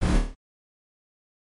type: noise with echo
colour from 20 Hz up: brown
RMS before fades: -21 dBFS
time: 0.01-0.19 s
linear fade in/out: 20 ms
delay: 27 ms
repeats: 6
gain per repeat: -4 dB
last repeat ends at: 0.352 s
effects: MP3 48 kbps